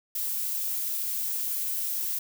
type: noise with high-pass filter sweep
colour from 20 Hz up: violet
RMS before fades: -30 dBFS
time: 0.15-2.19 s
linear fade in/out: 5 ms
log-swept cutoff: 200 to 310 Hz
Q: 1.5
effects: none